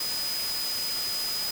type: tone in noise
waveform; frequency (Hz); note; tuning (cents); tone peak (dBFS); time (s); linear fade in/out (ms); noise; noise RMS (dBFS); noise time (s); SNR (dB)
sine; 4986; D#8; +3; -29; 0-1.51; 5; white; -34; 0-1.51; +2
effects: none